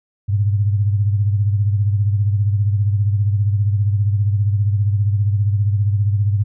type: beating tone pair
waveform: sine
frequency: 101 / 116 Hz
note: G#2 / A#2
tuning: -48 / -8 cents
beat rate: 15 Hz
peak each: -14 / -23 dBFS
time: 0.28-6.44 s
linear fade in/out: 20 ms
effects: none